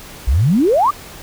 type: exponential sweep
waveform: sine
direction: up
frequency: 53.7 to 1244.5 Hz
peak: -10 dBFS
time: 0.27-0.91 s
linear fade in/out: 10 ms
effects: pink hiss -36 dBFS RMS until 1.22 s